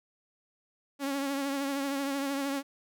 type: tone with vibrato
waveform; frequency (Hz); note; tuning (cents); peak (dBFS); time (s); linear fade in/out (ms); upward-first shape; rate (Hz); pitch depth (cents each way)
sawtooth; 277.2; C#4; 0; -26; 0.99-2.63; 50; triangle; 13; 47
effects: none